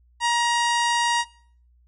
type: harmonic tone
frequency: 946 Hz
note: A#5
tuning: 25 cents sharp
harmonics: 1 / 2 / 3 / 4 / 5 / 6 / 7 / 8 / 9 / 10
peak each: -20 / -26 / -30 / -32 / -34 / -36 / -37 / -38 / -39 / -40 dBFS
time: 0.2-1.25 s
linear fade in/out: 50 ms
effects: noise-tail reverb RT60 0.5 s tail -20 dB re dry + added 60 Hz sine -55 dBFS peak until 1.87 s